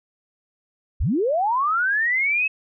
sine linear sweep, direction up, 32.84 to 2605 Hz, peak -18 dBFS, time 1-2.48 s, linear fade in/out 10 ms, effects none

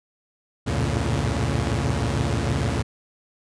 sawtooth tone cluster, 68.7 / 85.5 / 111.2 / 117.7 / 140.3 Hz, C#2 / F2 / A2 / A#2 / C#3, -15 / -36 / +19 / +17 / +21 cents, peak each -24 dBFS, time 0.66-2.83 s, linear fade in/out 20 ms, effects resampled to 22050 Hz

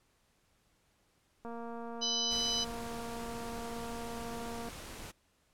click train, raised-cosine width 1 ms, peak -31 dBFS, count 755, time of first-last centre 1.45-4.686 s, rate 233 Hz
harmonic tone, 1000 Hz, B5, 21 cents sharp, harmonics 3 / 4 / 5 / 6, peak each -35 / -36 / -37 / -38 dBFS, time 2.01-2.65 s, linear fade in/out 20 ms
pink noise, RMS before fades -46 dBFS, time 2.3-5.12 s, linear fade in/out 20 ms
effects pink hiss -72 dBFS RMS until 5.53 s + low-pass 12000 Hz 12 dB/octave

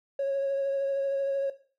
triangle tone with vibrato, 550 Hz, C#5, 14 cents flat, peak -22 dBFS, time 0.19-1.5 s, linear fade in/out 5 ms, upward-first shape sine, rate 13 Hz, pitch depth 17 cents each way, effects noise-tail reverb RT60 0.4 s tail -17 dB re dry + tanh soft clip ceiling -23 dBFS

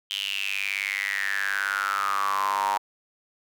square tone with high-pass filter sweep, 49.44 Hz, G1, 15 cents sharp, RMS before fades -27 dBFS, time 0.1-2.78 s, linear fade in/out 10 ms, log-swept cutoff 3100 to 890 Hz, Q 9.9, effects none

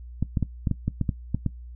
clicks, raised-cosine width 5 ms, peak -11 dBFS, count 10, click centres 0.226 / 0.372 / 0.427 / 0.672 / 0.713 / 0.88 / 1.013 / 1.092 / 1.346 / 1.463 s, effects noise-tail reverb RT60 0.1 s tail -18 dB re dry + added 60 Hz sine -38 dBFS peak until 1.75 s

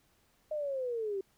sine linear sweep, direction down, 620 to 378 Hz, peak -32 dBFS, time 0.51-1.21 s, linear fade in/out 5 ms, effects pink hiss -70 dBFS RMS until 1.37 s

